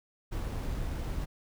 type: noise with sample-and-hold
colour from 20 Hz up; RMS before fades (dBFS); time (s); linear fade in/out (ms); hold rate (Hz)
brown; -34; 0.31-1.26; 20; 11025
effects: none